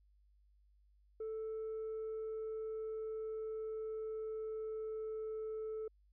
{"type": "tone with pitch glide", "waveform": "sine", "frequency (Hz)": [440, 437], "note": ["A4", "A4"], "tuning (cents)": [0, -12], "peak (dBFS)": -37, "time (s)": [1.2, 5.88], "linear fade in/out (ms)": 5, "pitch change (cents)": -12, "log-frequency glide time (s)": [1.71, 5.35], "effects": ["tanh soft clip ceiling -38 dBFS", "added 50 Hz sine -66 dBFS peak until 6.12 s"]}